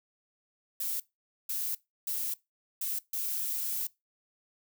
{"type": "noise bursts at uneven times", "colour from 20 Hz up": "violet", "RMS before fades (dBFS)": -33, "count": 5, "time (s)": [[0.8, 1], [1.49, 1.75], [2.07, 2.34], [2.81, 2.99], [3.13, 3.87]], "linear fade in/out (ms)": 5, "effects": ["noise-tail reverb RT60 0.2 s tail -21 dB re dry"]}